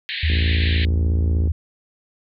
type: band-pass noise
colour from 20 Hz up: pink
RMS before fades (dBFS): -27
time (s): 0.09-0.85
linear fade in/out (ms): 0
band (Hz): 1700 to 4200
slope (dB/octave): 96
type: tone with pitch glide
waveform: sine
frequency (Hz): 78.6 to 79.56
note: D#2 to D#2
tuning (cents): +18 to +39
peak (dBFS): -16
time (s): 0.23-1.52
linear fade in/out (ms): 5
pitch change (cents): +21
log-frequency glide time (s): 0.38-0.47
type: click train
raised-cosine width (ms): 3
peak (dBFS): -15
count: 67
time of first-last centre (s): 0.3-1.474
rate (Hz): 56.2
effects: none